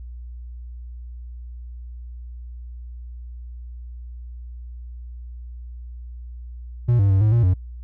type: tone with pitch steps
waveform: triangle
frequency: 120.3 / 99.1 / 96.2 / 107.4 / 117.7 / 91.5 Hz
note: B2 / G2 / G2 / A2 / A#2 / F#2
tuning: -45 / +19 / -32 / -41 / +17 / -19 cents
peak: -12 dBFS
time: 6.88-7.54 s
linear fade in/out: 10 ms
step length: 110 ms
effects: noise-tail reverb RT60 0.1 s tail -26 dB re dry + added 60 Hz sine -33 dBFS peak until 7.83 s